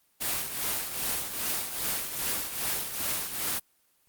white noise with tremolo, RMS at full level -28 dBFS, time 0.2-3.6 s, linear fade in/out 20 ms, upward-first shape triangle, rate 2.5 Hz, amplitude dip 65%, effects white hiss -68 dBFS RMS until 4.08 s + Opus 24 kbps

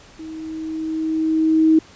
sine tone with level ramp, 317.6 Hz, D#4, 36 cents sharp, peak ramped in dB -31 to -9 dBFS, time 0.19-1.79 s, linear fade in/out 5 ms, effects pink hiss -46 dBFS RMS until 1.95 s + resampled to 16000 Hz

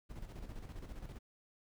brown noise with tremolo, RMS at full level -45 dBFS, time 0.09-1.19 s, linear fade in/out 20 ms, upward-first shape square, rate 15 Hz, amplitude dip 55%, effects none

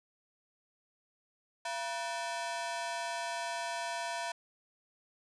sawtooth ring-modulated tone, 821 Hz, G#5, 20 cents flat, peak -28 dBFS, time 1.65-4.32 s, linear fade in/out 5 ms, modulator 139 Hz, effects resampled to 22050 Hz

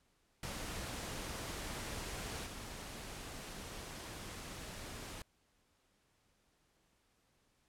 pink noise with level steps, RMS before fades -43 / -47 dBFS, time 0.43-5.22 s, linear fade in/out 2 ms, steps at 2.45 s, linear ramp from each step 20 ms, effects pink hiss -75 dBFS RMS until 7.68 s + low-pass 11000 Hz 12 dB/octave

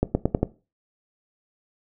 accelerating click train, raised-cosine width 2 ms, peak -6 dBFS, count 5, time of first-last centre 0.03-0.43 s, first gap 120 ms, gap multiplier 0.88, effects noise-tail reverb RT60 0.3 s tail -17 dB re dry

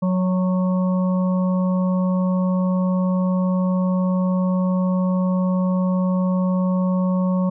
harmonic tone with a mistuned harmonic, 183.6 Hz, F#3, 13 cents flat, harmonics 1 / 3 / 5 / 6, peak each -17 / -27 / -35 / -33 dBFS, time 0.02-7.5 s, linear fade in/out 10 ms, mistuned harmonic 3, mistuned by +15 cents, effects none

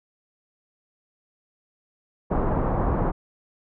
pink low-pass noise, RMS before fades -23 dBFS, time 2.3-3.12 s, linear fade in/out 20 ms, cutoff 1100 Hz, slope 24 dB/octave, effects none

